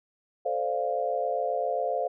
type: chord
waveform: sine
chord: D minor seventh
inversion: second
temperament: equal with one note detuned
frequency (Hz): 440 / 519.9 / 587.3 / 698.5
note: A4 / C5 / D5 / F5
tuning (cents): 0 / -11 / 0 / 0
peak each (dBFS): -34 / -30 / -33 / -29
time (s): 0.45-2.08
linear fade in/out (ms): 10
effects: none